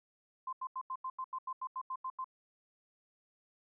sine tone bursts, 1040 Hz, C6, 11 cents flat, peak -36 dBFS, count 13, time 0.47-2.244 s, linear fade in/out 5 ms, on 58 ms, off 85 ms, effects none

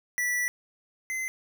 square tone pair in turn, 1960 / 2056 Hz, B6 / C7, -14 / -31 cents, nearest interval minor second, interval 83 cents, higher second, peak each -26 / -30 dBFS, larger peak first, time 0.18-0.48 / 1.1-1.28 s, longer first, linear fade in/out 0 ms, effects none

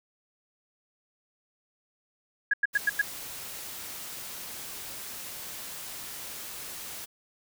sine tone bursts, 1661.2 Hz, G#6, in tune, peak -20 dBFS, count 5, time 2.51-3.016 s, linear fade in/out 5 ms, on 26 ms, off 94 ms
white noise, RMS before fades -40 dBFS, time 2.73-7.06 s, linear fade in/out 20 ms
effects none

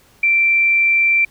sine tone, 2349 Hz, D7, in tune, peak -11 dBFS, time 0.23-1.25 s, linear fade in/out 5 ms, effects pink hiss -52 dBFS RMS until 1.3 s

